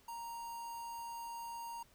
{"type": "tone with notch filter", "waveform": "square", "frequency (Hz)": 932.3, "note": "A#5", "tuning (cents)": 0, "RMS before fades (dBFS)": -45, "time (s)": [0.08, 1.83], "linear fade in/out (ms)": 5, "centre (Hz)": 3400, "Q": 1.2, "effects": ["pink hiss -67 dBFS RMS until 1.94 s"]}